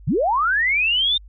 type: linear sweep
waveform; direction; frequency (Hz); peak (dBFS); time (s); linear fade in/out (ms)
sine; up; 98 to 3668; -16; 0.07-1.18; 10
effects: added 50 Hz sine -40 dBFS peak until 1.28 s

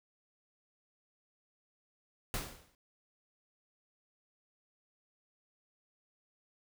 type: noise with exponential decay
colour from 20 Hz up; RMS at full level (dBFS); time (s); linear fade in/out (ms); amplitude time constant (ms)
pink; -34; 2.34-2.75; 1; 88
effects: none

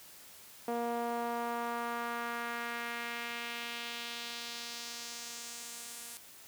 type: tone with band-pass filter sweep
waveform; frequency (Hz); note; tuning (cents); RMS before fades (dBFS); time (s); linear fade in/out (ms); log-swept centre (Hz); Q
sawtooth; 236; A#3; +22; -39; 0.68-6.17; 0; 620 to 10000; 1.5
effects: white hiss -54 dBFS RMS until 6.47 s + high-pass 60 Hz 12 dB/octave

